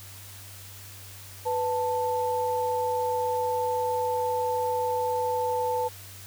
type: tone pair together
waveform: sine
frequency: 496 / 883.8 Hz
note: B4 / A5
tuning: +7 / +7 cents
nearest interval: minor seventh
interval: 1000 cents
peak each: -27 dBFS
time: 1.45-5.89 s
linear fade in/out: 20 ms
effects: added 97 Hz sine -46 dBFS peak until 6.26 s + white hiss -46 dBFS RMS until 6.26 s